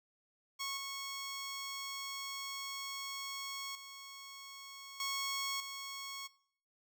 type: tone with level steps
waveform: 10% pulse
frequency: 1100 Hz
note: C#6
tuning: 14 cents flat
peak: -29 / -32 / -40 / -27 / -34 dBFS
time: 0.59-6.28 s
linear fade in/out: 20 ms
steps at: 0.77 / 3.75 / 5 / 5.6 s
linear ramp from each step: 2 ms
effects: noise-tail reverb RT60 0.6 s tail -21 dB re dry